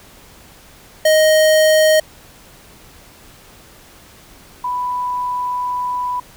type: tone pair in turn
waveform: square / sine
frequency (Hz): 624 / 990.5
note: D#5 / B5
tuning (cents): +5 / +5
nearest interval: minor sixth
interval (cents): 800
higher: second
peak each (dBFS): -10 / -18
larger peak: first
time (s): 1.05-2 / 4.64-6.2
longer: second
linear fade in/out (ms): 5
effects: pink hiss -44 dBFS RMS until 6.36 s